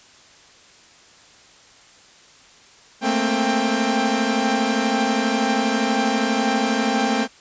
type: tone cluster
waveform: sawtooth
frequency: 218.1 / 230.5 / 263 / 791 Hz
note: A3 / A#3 / C4 / G5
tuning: -15 / -19 / +9 / +15 cents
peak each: -20 dBFS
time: 3.01-7.28 s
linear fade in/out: 50 ms
effects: white hiss -49 dBFS RMS until 7.4 s + resampled to 16000 Hz